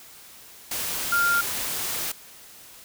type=tone in noise; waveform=sine; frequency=1396.9 Hz; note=F6; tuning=in tune; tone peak=-19 dBFS; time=1.12-1.41 s; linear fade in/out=5 ms; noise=white; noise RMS=-29 dBFS; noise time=0.71-2.12 s; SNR=+7 dB; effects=white hiss -47 dBFS RMS until 2.84 s

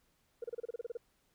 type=tone bursts; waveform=sine; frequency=471.7 Hz; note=A#4; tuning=20 cents sharp; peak=-35 dBFS; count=11; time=0.42-0.972 s; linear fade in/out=5 ms; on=22 ms; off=31 ms; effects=tanh soft clip ceiling -33 dBFS + pink hiss -74 dBFS RMS until 1.34 s

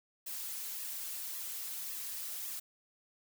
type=noise with flanger; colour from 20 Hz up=blue; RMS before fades=-41 dBFS; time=0.26-2.6 s; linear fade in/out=10 ms; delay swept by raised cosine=1.3 to 6.5 ms; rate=1.8 Hz; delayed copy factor=-0.9; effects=none

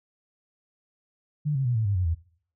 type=tone with pitch steps; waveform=sine; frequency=148.7 / 134.79 / 122.19 / 110.76 / 100.4 / 91.01 / 82.5 Hz; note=D3 / C#3 / B2 / A2 / G2 / F#2 / E2; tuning=+22 / -48 / -18 / +12 / +42 / -28 / +2 cents; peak=-22 dBFS; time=1.45-2.15 s; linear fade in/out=20 ms; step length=100 ms; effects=noise-tail reverb RT60 0.5 s tail -18 dB re dry

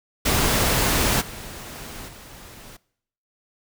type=noise with level steps; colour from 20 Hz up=pink; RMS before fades=-20 / -37 / -43 dBFS; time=0.25-2.77 s; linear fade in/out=10 ms; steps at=1.2 / 2.07 s; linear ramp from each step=20 ms; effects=noise-tail reverb RT60 0.7 s tail -22 dB re dry

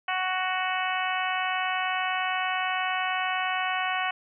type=harmonic tone; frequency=371.2 Hz; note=F#4; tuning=6 cents sharp; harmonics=2 / 3 / 4 / 5 / 6 / 7 / 8; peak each=-30 / -32 / -33 / -34 / -35 / -35 / -36 dBFS; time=0.08-4.11 s; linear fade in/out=5 ms; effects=none

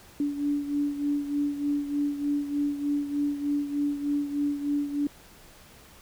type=beating tone pair; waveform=sine; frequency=288 / 291.3 Hz; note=D4 / D4; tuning=-34 / -14 cents; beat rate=3.3 Hz; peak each=-26 / -32 dBFS; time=0.2-5.07 s; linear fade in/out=2 ms; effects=pink hiss -52 dBFS RMS until 6.01 s

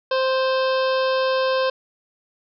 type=harmonic tone; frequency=523.3 Hz; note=C5; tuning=in tune; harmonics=1 / 2 / 3 / 5 / 6 / 7 / 8 / 9 / 10; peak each=-19 / -25 / -29 / -33 / -35 / -36 / -37 / -38 / -39 dBFS; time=0.11-1.7 s; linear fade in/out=5 ms; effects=none

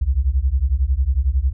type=beating tone pair; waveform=sine; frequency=60.8 / 71.8 Hz; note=B1 / D2; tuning=-26 / -39 cents; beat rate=11 Hz; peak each=-18 / -18 dBFS; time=0.01-1.53 s; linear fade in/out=10 ms; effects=none

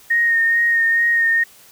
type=tone with vibrato; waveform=sine; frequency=1852 Hz; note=A#6; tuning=12 cents flat; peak=-13 dBFS; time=0.1-1.44 s; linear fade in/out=10 ms; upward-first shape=sine; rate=2.3 Hz; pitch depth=20 cents each way; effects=white hiss -47 dBFS RMS until 1.71 s

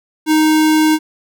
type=tone; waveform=square; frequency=311.1 Hz; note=D#4; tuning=in tune; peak=-10 dBFS; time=0.26-0.99 s; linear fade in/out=50 ms; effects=none

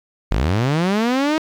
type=linear sweep; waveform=sawtooth; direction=up; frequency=39.07 to 320 Hz; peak=-12 dBFS; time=0.31-1.38 s; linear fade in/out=0 ms; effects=low-pass 5000 Hz 12 dB/octave + 8-bit

